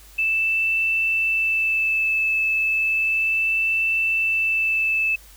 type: tone with vibrato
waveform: sine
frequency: 2637 Hz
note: E7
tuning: in tune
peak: -18 dBFS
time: 0.18-5.16 s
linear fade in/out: 10 ms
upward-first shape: sine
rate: 0.33 Hz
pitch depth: 13 cents each way
effects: added 50 Hz sine -47 dBFS peak until 5.36 s + white hiss -49 dBFS RMS until 5.36 s